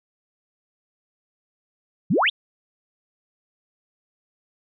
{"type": "exponential sweep", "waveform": "sine", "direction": "up", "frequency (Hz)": [137.3, 3951], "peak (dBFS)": -16, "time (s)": [2.1, 2.3], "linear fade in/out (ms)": 10, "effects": []}